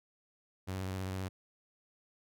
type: tone with vibrato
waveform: sawtooth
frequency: 94.3 Hz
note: F#2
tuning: 33 cents sharp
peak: -32 dBFS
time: 0.67-1.29 s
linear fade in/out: 20 ms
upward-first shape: sine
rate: 15 Hz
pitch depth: 35 cents each way
effects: none